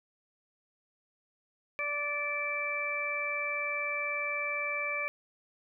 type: harmonic tone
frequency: 583 Hz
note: D5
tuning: 13 cents flat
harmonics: 1 / 2 / 3 / 4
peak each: -39 / -39 / -41 / -32 dBFS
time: 1.79-5.08 s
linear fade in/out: 0 ms
effects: none